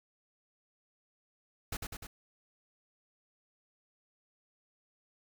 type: noise with echo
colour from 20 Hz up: pink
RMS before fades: -37 dBFS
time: 1.72-1.77 s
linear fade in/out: 5 ms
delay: 100 ms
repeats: 3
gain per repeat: -3 dB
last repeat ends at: 2.07 s
effects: none